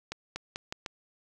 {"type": "accelerating click train", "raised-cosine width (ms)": 0.2, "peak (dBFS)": -18, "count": 5, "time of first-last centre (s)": [0.12, 0.862], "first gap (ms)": 240, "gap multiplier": 0.83, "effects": []}